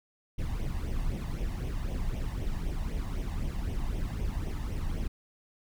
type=noise with flanger; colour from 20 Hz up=brown; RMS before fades=-32 dBFS; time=0.38-5.08 s; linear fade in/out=10 ms; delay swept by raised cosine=0.33 to 1.1 ms; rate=3.9 Hz; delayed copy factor=+0.65; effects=none